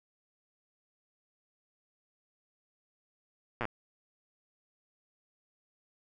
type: slowing click train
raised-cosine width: 0.5 ms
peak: -18 dBFS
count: 6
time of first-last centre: 3.61-3.653 s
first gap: 8 ms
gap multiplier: 1.04
effects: none